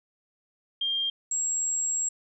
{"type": "tone pair in turn", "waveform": "sine", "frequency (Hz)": [3199, 7609], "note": ["G7", "A#8"], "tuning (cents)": [34, 35], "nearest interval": "octave + minor third", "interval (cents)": 1501, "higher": "second", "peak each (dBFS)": -25, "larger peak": "neither", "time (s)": [[0.81, 1.1], [1.31, 2.09]], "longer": "second", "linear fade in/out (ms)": 5, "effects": []}